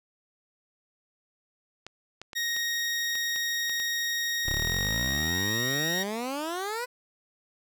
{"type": "clicks", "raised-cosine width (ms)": 0.2, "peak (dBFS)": -23, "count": 8, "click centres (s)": [1.866, 2.216, 2.332, 2.565, 3.154, 3.361, 3.696, 3.8]}
{"type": "tone", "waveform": "20% pulse", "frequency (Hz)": 1872, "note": "A#6", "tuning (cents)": 7, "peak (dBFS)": -22, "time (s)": [2.35, 6.04], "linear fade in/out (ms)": 20}
{"type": "exponential sweep", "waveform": "15% pulse", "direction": "up", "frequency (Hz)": [31.71, 506], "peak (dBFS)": -24, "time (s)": [4.45, 6.86], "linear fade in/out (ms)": 20}
{"effects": []}